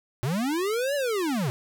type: linear two-way sweep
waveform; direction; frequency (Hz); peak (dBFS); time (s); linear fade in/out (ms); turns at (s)
square; up then down; 113.6 to 587.3 to 113.6; -25; 0.23-1.5; 0; 0.95
effects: none